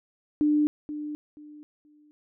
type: tone with echo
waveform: sine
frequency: 298.8 Hz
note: D4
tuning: 30 cents sharp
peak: -19 dBFS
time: 0.41-0.67 s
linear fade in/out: 0 ms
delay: 480 ms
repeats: 3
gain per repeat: -12 dB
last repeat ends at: 2.11 s
effects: none